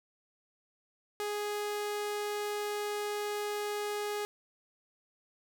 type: tone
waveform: sawtooth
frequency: 415.3 Hz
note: G#4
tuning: in tune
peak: -29 dBFS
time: 1.2-4.25 s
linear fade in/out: 0 ms
effects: 11-bit